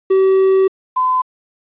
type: tone pair in turn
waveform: triangle / sine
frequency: 382.5 / 1018.9 Hz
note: G4 / C6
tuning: -42 / -46 cents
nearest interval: octave + perfect fourth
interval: 1696 cents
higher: second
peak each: -7 / -12 dBFS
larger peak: first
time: 0.1-0.68 / 0.96-1.22 s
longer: first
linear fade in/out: 10 ms
effects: resampled to 8000 Hz + 8-bit